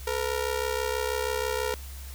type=ring-modulated tone; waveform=sawtooth; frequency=466.2 Hz; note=A#4; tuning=in tune; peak=-20 dBFS; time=0.07-1.74 s; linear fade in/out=0 ms; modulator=33.1 Hz; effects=added 67 Hz sine -38 dBFS peak until 2.14 s + white hiss -47 dBFS RMS until 2.14 s